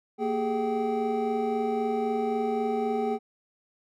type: tone cluster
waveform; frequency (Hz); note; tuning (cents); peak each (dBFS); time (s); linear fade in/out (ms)
triangle; 231.3 / 396 / 419.8 / 772; A#3 / G4 / G#4 / G5; -13 / +18 / +19 / -27; -29 / -35 / -26 / -29; 0.18-3.19; 50
effects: none